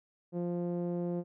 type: tone with low-pass filter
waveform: sawtooth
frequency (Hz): 174.61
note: F3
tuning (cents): 0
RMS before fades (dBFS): -34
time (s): 0.32-1.24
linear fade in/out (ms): 50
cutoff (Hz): 480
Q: 1.8
effects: none